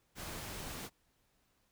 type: noise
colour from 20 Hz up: pink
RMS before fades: -44 dBFS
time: 0.15-0.9 s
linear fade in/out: 50 ms
effects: pink hiss -75 dBFS RMS until 1.71 s